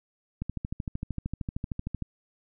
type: click train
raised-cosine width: 5 ms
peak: -19 dBFS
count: 22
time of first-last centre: 0.42-2.023 s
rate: 13.1 Hz
effects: none